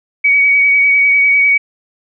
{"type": "tone with vibrato", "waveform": "sine", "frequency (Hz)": 2258, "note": "C#7", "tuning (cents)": 31, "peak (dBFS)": -7, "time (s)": [0.24, 1.58], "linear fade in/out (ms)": 10, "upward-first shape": "sine", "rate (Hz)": 10, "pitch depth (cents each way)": 19, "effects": []}